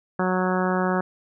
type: harmonic tone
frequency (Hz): 184.2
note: F#3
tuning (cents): -7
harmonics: 1 / 2 / 3 / 4 / 5 / 6 / 7 / 8 / 9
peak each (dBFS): -24 / -27 / -29 / -30 / -31 / -32 / -32 / -33 / -34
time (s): 0.19-1.01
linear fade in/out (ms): 5
effects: none